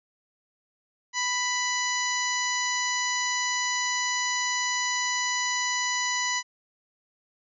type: harmonic tone with a mistuned harmonic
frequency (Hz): 990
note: B5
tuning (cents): +4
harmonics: 1 / 2 / 3 / 4 / 5 / 6 / 7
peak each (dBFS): -31 / -29 / -36 / -35 / -38 / -32 / -35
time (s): 1.13-6.43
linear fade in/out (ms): 50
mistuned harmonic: 4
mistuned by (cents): +35
effects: none